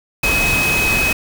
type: tone in noise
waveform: sine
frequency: 2539 Hz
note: D#7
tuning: 34 cents sharp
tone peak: -15 dBFS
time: 0.23-1.13 s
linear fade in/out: 5 ms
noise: pink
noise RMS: -20 dBFS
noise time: 0.23-1.13 s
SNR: +2 dB
effects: none